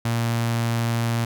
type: tone with notch filter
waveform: sawtooth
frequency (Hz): 116.54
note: A#2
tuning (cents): 0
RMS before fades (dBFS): -23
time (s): 0.05-1.25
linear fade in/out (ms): 5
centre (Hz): 410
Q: 1.8
effects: none